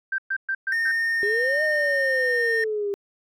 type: tone bursts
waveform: sine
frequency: 1568 Hz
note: G6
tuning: in tune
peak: -22 dBFS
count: 5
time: 0.12-0.915 s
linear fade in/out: 5 ms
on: 63 ms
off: 120 ms
type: tone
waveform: triangle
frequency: 1830 Hz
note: A#6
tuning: 32 cents flat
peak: -19 dBFS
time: 0.72-2.64 s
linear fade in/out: 2 ms
type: exponential two-way sweep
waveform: sine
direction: up then down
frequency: 396.7 to 622.3 to 396.7 Hz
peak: -23 dBFS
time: 1.23-2.94 s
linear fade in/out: 0 ms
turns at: 1.63 s
effects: tanh soft clip ceiling -11 dBFS